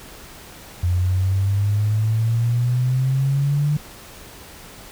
sine exponential sweep, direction up, 87.6 to 149.4 Hz, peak -16 dBFS, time 0.83-3.77 s, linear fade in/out 5 ms, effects pink hiss -41 dBFS RMS until 4.91 s

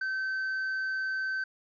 triangle tone with tanh clipping, 1541 Hz, G6, 30 cents flat, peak -30 dBFS, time 0.01-1.44 s, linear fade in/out 5 ms, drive 8 dB, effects resampled to 11025 Hz

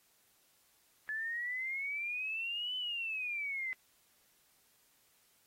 sine exponential two-way sweep, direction up then down, 1717 to 3034 to 2025 Hz, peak -35 dBFS, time 1.09-3.73 s, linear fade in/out 0 ms, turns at 2.76 s, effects white hiss -70 dBFS RMS until 5.46 s + AAC 48 kbps

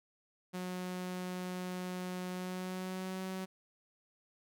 sawtooth tone with pitch glide, 182.1 to 187.98 Hz, F#3 to F#3, -27 to +28 cents, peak -34 dBFS, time 0.53-3.46 s, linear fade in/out 20 ms, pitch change +55 cents, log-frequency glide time 2.3-3.22 s, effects none

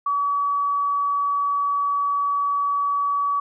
sine tone, 1139 Hz, C#6, 47 cents sharp, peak -19 dBFS, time 0.06-3.4 s, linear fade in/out 5 ms, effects none

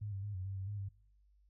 sine tone with pitch steps, 104.2 / 97.6 / 103 / 92.3 / 97.4 / 95.6 / 102.9 / 98.4 Hz, G#2 / G2 / G#2 / F#2 / G2 / G2 / G#2 / G2, +6 / -7 / -14 / -4 / -11 / -43 / -16 / +7 cents, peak -38 dBFS, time 0.01-0.89 s, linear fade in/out 10 ms, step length 110 ms, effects noise-tail reverb RT60 0.6 s tail -24 dB re dry + added 50 Hz sine -65 dBFS peak until 1.49 s

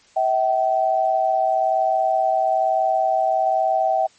sine tone pair together, 645.9 / 767 Hz, E5 / G5, -35 / -38 cents, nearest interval minor third, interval 297 cents, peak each -20 / -18 dBFS, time 0.16-4.07 s, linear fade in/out 10 ms, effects white hiss -54 dBFS RMS until 4.18 s + MP3 32 kbps

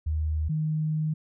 sine tone pair in turn, 77.6 / 155.2 Hz, D#2 / D#3, -4 / -4 cents, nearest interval octave, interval 1200 cents, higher second, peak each -24 dBFS, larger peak neither, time 0.06-0.49 / 0.49-1.14 s, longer second, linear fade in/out 10 ms, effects none

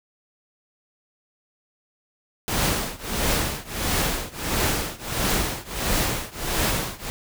pink noise with tremolo, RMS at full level -21 dBFS, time 2.48-7.1 s, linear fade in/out 0 ms, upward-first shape triangle, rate 1.5 Hz, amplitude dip 95%, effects none

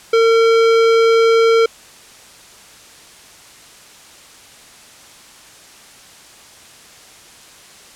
sine tone with hard clipping, 455.1 Hz, A#4, 42 cents flat, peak -11 dBFS, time 0.13-1.66 s, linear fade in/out 5 ms, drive 16 dB, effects white hiss -42 dBFS RMS until 7.95 s + low-pass 9000 Hz 12 dB/octave

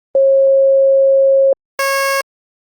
sine / 15% pulse tone pair in turn, 542 / 547 Hz, C#5 / C#5, -39 / -23 cents, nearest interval unison, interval 16 cents, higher second, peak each -7 dBFS, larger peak neither, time 0.15-1.53 / 1.79-2.21 s, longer first, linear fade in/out 2 ms, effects Opus 24 kbps

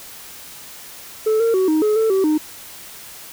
sine tone with pitch steps, 436.1 / 457.9 / 375.7 / 311.7 / 425.1 / 443.5 / 383.9 / 307 Hz, A4 / A#4 / F#4 / D#4 / G#4 / A4 / G4 / D#4, -15 / -31 / +26 / +3 / +40 / +14 / -36 / -23 cents, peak -11 dBFS, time 1.26-2.38 s, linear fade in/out 10 ms, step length 140 ms, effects tanh soft clip ceiling -13 dBFS + white hiss -38 dBFS RMS until 3.32 s

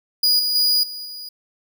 45% pulse tone with level steps, 4906 Hz, D#8, 25 cents flat, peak -13 / -18 / -14 / -29 / -31 dBFS, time 0.23-1.29 s, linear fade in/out 5 ms, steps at 0.39 / 0.55 / 0.83 / 1.05 s, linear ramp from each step 5 ms, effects none

